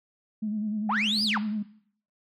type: tone with vibrato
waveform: sine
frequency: 212.3 Hz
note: G#3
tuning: 38 cents sharp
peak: -26 dBFS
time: 0.42-1.63 s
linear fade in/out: 10 ms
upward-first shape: sine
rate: 10 Hz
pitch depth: 46 cents each way
type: linear two-way sweep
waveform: sine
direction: up then down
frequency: 710 to 5040 to 710 Hz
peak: -22 dBFS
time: 0.89-1.38 s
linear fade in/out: 5 ms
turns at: 1.23 s
effects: noise-tail reverb RT60 0.6 s tail -17 dB re dry + tanh soft clip ceiling -20 dBFS